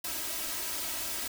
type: noise with comb filter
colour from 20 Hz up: white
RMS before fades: -35 dBFS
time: 0.04-1.28 s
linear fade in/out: 5 ms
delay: 3.1 ms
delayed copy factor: +0.7
effects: none